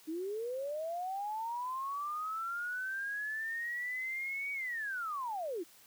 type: linear two-way sweep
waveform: sine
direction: up then down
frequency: 304.6 to 2262 to 304.6 Hz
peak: -35 dBFS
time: 0.07-5.64 s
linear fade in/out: 20 ms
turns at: 4.52 s
effects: white hiss -60 dBFS RMS until 5.86 s + high-pass 100 Hz 12 dB/octave